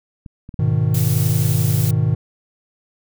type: clicks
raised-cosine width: 5 ms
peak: -22 dBFS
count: 5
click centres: 0.262 / 0.491 / 0.542 / 0.679 / 0.732 s
type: chord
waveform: triangle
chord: G# minor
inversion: none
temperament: just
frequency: 103.83 / 124.59 / 155.74 Hz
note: G#2 / B2 / D#3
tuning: 0 / +16 / +2 cents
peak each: -17 dBFS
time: 0.59-2.15 s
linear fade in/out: 5 ms
type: noise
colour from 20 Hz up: blue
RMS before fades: -27 dBFS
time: 0.94-1.91 s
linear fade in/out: 5 ms
effects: none